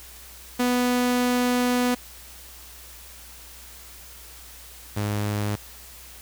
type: tone pair in turn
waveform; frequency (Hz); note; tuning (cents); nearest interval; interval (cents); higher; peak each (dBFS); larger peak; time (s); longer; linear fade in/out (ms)
sawtooth; 246.9 / 104; B3 / G#2; 0 / +3; octave + minor third; 1497; first; -16 / -20; first; 0.59-1.95 / 4.96-5.56; first; 10
effects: added 60 Hz sine -48 dBFS peak until 6.21 s + white hiss -45 dBFS RMS until 6.21 s